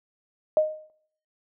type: tone with exponential decay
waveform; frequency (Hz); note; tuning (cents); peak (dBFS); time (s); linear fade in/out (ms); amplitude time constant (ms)
sine; 619; D#5; -9; -14; 0.57-0.9; 1; 71
effects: noise-tail reverb RT60 0.6 s tail -18 dB re dry